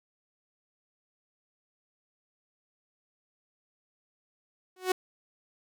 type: tone with exponential growth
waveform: sawtooth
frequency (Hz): 370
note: F#4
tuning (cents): 0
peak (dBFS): -17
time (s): 4.76-4.92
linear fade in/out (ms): 5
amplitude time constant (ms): 33
effects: none